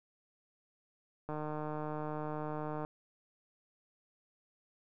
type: click train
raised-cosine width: 1 ms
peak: -26 dBFS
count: 238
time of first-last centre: 1.29-2.849 s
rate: 152 Hz
effects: none